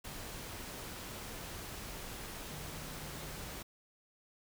sine tone in noise, 151.7 Hz, D#3, 44 cents flat, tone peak -51 dBFS, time 2.51-3.36 s, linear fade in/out 10 ms, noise pink, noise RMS -45 dBFS, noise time 0.04-3.63 s, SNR -9 dB, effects none

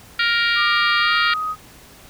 harmonic tone, 468.1 Hz, A#4, 7 cents sharp, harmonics 3 / 4 / 5 / 6 / 7 / 8 / 9 / 10, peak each -20 / -22 / -24 / -26 / -27 / -28 / -29 / -30 dBFS, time 0.19-1.34 s, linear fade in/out 5 ms
sine tone with pitch glide, 1197 to 1254.3 Hz, D6 to D#6, +33 to +14 cents, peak -21 dBFS, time 0.55-1.56 s, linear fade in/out 50 ms, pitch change +81 cents, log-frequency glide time 0.99-1.14 s
effects pink hiss -45 dBFS RMS until 2.09 s

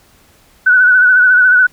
sine tone with vibrato, 1488 Hz, F#6, 9 cents sharp, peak -5 dBFS, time 0.66-1.67 s, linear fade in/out 10 ms, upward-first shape sine, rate 14 Hz, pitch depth 44 cents each way, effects pink hiss -49 dBFS RMS until 1.72 s

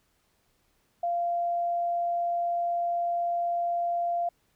sine tone, 692 Hz, F5, 16 cents flat, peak -25 dBFS, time 1.03-4.29 s, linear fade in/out 5 ms, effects pink hiss -70 dBFS RMS until 4.55 s

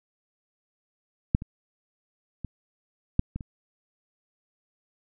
clicks, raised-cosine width 5 ms, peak -7 / -23 / -21 / -7 / -19 / -26 dBFS, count 6, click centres 1.349 / 1.421 / 2.447 / 3.194 / 3.36 / 3.408 s, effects none

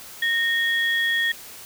sine tone pair together, 1846 / 3333 Hz, A#6 / G#7, -17 / +5 cents, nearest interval minor seventh, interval 1022 cents, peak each -20 / -26 dBFS, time 0.22-1.32 s, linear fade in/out 5 ms, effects white hiss -41 dBFS RMS until 1.65 s

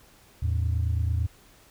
sine tone pair together, 80.6 / 109.51 Hz, E2 / A2, -38 / -8 cents, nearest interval perfect fourth, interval 530 cents, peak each -23 / -26 dBFS, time 0.42-1.27 s, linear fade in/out 10 ms, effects tanh soft clip ceiling -18 dBFS + pink hiss -56 dBFS RMS until 1.7 s

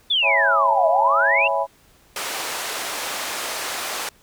sine exponential two-way sweep, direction down then up, 3581 to 622.3 to 2838 Hz, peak -16 dBFS, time 0.1-1.48 s, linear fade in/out 10 ms, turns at 0.88 s
sine chord, C# minor seventh, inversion none, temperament equal, 554.4 / 659.3 / 830.6 / 987.8 Hz, C#5 / E5 / G#5 / B5, 0 / 0 / 0 / 0 cents, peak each -24 dBFS, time 0.22-1.67 s, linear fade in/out 50 ms
pink band-pass noise, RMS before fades -28 dBFS, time 2.16-4.09 s, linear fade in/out 2 ms, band 610 to 12000 Hz, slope 12 dB/octave
effects pink hiss -55 dBFS RMS until 4.22 s

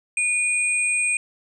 sine tone pair together, 2451 / 8264 Hz, D#7 / C9, -27 / -22 cents, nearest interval octave + major sixth, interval 2105 cents, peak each -20 / -25 dBFS, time 0.17-1.17 s, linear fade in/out 2 ms, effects none

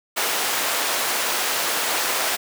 pink high-pass noise, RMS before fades -23 dBFS, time 0.16-2.37 s, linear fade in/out 20 ms, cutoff 610 Hz, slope 12 dB/octave, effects none

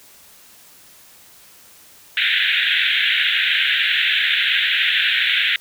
white band-pass noise, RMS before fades -18 dBFS, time 2.17-5.56 s, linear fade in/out 2 ms, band 1500 to 3700 Hz, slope 96 dB/octave, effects white hiss -47 dBFS RMS until 5.6 s

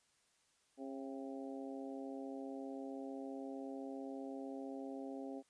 harmonic tone with a mistuned harmonic, 135.4 Hz, C#3, 40 cents flat, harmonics 2 / 3 / 4 / 5 / 6, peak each -45 / -51 / -51 / -54 / -56 dBFS, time 0.77-5.43 s, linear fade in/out 50 ms, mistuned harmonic 6, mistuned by -46 cents, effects white hiss -75 dBFS RMS until 5.49 s + resampled to 22050 Hz

